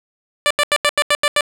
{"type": "tone bursts", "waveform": "10% pulse", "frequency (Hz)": 586, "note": "D5", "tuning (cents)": -4, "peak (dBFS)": -4, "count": 8, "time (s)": [0.46, 1.408], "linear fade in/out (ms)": 0, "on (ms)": 45, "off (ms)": 84, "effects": ["low-pass 11000 Hz 12 dB/octave"]}